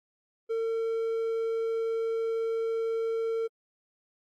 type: tone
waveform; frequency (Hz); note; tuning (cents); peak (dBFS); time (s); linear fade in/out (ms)
triangle; 453; A#4; -50; -25; 0.49-3.48; 20
effects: AAC 64 kbps